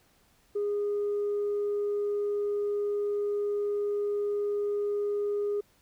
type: tone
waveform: sine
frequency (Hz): 410.7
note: G#4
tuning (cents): -19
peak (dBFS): -25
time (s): 0.55-5.61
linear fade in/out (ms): 10
effects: tanh soft clip ceiling -24 dBFS + pink hiss -65 dBFS RMS until 5.81 s